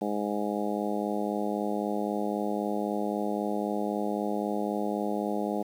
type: harmonic tone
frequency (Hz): 103.83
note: G#2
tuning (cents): 0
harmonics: 2 / 3 / 4 / 5 / 6 / 7 / 8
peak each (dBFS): -32 / -34 / -35 / -36 / -37 / -37 / -38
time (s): 0.01-5.63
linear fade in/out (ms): 10
effects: 9-bit